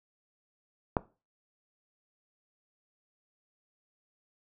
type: click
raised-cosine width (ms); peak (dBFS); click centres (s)
1; -11; 0.968
effects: noise-tail reverb RT60 0.3 s tail -18 dB re dry